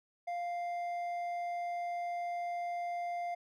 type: tone with hard clipping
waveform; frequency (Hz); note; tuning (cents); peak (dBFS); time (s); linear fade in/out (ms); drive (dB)
sine; 698.5; F5; 0; -36; 0.27-3.35; 10; 5
effects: none